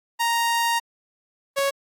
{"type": "tone pair in turn", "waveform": "sawtooth", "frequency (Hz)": [932.3, 554.3], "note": ["A#5", "C#5"], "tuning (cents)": [0, 0], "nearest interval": "major sixth", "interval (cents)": 900, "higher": "first", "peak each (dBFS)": -16, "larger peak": "neither", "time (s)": [[0.19, 0.8], [1.56, 1.71]], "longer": "first", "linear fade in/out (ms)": 20, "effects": ["AAC 64 kbps"]}